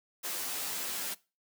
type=noise with comb filter; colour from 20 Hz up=white; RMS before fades=-36 dBFS; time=0.23-1.15 s; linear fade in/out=20 ms; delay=13 ms; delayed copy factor=-0.65; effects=noise-tail reverb RT60 0.3 s tail -21 dB re dry + high-pass 200 Hz 12 dB/octave